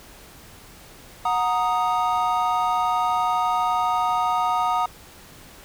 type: chord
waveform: triangle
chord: D# minor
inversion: first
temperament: equal with one note detuned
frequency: 732.3 / 932.3 / 1244.5 Hz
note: F#5 / A#5 / D#6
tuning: -18 / 0 / 0 cents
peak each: -22 dBFS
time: 1.25-4.86 s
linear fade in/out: 5 ms
effects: pink hiss -46 dBFS RMS until 5.64 s